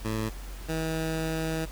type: tone pair in turn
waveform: 15% pulse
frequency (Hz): 110 / 160.53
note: A2 / E3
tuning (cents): 0 / -46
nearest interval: perfect fifth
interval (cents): 654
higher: second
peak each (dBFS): -22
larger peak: neither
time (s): 0.04-0.3 / 0.68-1.66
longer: second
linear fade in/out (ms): 20
effects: added 46 Hz sine -37 dBFS peak until 1.71 s + pink hiss -47 dBFS RMS until 1.71 s